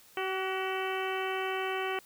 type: harmonic tone with a mistuned harmonic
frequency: 380.1 Hz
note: F#4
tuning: 47 cents sharp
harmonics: 1 / 2 / 3 / 4 / 5 / 6 / 7 / 8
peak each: -34 / -37 / -39 / -40 / -41 / -42 / -42 / -43 dBFS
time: 0.17-1.99 s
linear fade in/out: 2 ms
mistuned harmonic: 4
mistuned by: -38 cents
effects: white hiss -58 dBFS RMS until 2.05 s